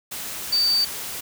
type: tone in noise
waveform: sine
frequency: 4608 Hz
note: D8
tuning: 34 cents flat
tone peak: -17 dBFS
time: 0.52-0.85 s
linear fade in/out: 10 ms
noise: white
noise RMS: -32 dBFS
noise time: 0.11-1.21 s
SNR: +12 dB
effects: none